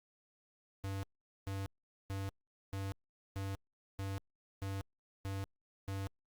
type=tone bursts; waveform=square; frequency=97.6 Hz; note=G2; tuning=7 cents flat; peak=-38 dBFS; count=9; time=0.84-6.07 s; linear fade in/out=0 ms; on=190 ms; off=440 ms; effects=Opus 48 kbps